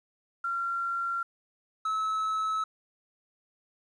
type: tone pair in turn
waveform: sine / triangle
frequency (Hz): 1374 / 1296.9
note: F6 / E6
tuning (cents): -29 / -29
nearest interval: minor second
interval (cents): 100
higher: first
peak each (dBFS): -28 / -25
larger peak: second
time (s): 0.44-1.23 / 1.85-2.64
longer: neither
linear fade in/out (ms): 5
effects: resampled to 22050 Hz + 10-bit